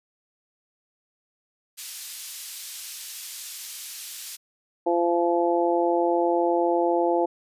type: high-pass noise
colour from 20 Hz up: pink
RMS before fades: -37 dBFS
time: 1.77-4.37 s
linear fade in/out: 20 ms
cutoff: 4100 Hz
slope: 12 dB/octave
type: harmonic tone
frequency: 171.9 Hz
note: F3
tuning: 27 cents flat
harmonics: 2 / 3 / 4 / 5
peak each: -23 / -25 / -26 / -27 dBFS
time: 4.86-7.26 s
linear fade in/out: 10 ms
effects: resampled to 32000 Hz